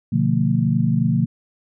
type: chord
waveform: sine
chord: B half-diminished seventh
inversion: none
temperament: equal with one note detuned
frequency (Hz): 123.47 / 146.83 / 174.61 / 225.4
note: B2 / D3 / F3 / A3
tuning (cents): 0 / 0 / 0 / +42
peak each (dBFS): -21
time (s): 0.12-1.26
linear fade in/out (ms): 10
effects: none